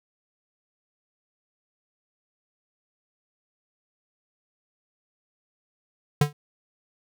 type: tone with exponential decay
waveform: square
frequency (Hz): 146.83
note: D3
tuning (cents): 0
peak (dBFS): -14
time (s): 6.21-6.33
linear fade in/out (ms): 5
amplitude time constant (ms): 25
effects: none